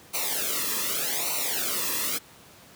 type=noise with flanger; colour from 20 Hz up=white; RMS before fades=-28 dBFS; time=0.13-2.19 s; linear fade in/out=20 ms; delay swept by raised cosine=0.59 to 1.36 ms; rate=0.84 Hz; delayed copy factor=-1; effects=pink hiss -51 dBFS RMS until 2.75 s + high-pass 100 Hz 12 dB/octave